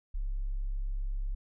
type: tone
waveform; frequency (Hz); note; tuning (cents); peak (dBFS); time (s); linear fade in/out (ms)
sine; 33.94; C#1; -36; -29; 0.14-1.35; 10
effects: tanh soft clip ceiling -25 dBFS